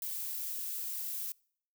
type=noise; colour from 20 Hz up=violet; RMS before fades=-38 dBFS; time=0.02-1.32 s; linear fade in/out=2 ms; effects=noise-tail reverb RT60 0.6 s tail -26 dB re dry